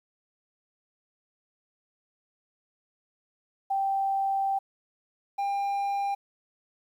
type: tone pair in turn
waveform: sine / triangle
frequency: 782 / 798.9 Hz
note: G5 / G5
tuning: -4 / +33 cents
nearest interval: unison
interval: 37 cents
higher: second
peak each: -24 dBFS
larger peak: neither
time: 3.7-4.59 / 5.38-6.15 s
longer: first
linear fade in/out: 10 ms
effects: 10-bit